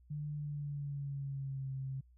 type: tone with pitch glide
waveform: sine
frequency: 148.4 to 133.75 Hz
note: D3 to C3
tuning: +18 to +38 cents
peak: -37 dBFS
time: 0.1-2.01 s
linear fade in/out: 10 ms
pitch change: -180 cents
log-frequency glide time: 0.34-1.71 s
effects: added 61 Hz sine -60 dBFS peak until 2.17 s